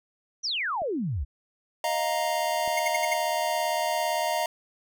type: exponential sweep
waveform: sine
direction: down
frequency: 6160 to 58.27 Hz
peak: -26 dBFS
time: 0.43-1.25 s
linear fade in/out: 20 ms
type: clicks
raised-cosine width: 2 ms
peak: -30 dBFS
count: 2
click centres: 0.819 / 2.677 s
type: chord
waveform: square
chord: Eb suspended second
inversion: none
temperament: just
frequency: 622.3 / 700 / 933.4 Hz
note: Eb5 / F5 / Bb5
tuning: 0 / +4 / +2 cents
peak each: -30 dBFS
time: 1.84-4.46 s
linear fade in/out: 2 ms
type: tone bursts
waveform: square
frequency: 2132 Hz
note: C7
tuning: 32 cents sharp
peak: -25 dBFS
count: 5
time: 2.77-3.138 s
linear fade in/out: 5 ms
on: 24 ms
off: 62 ms
effects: none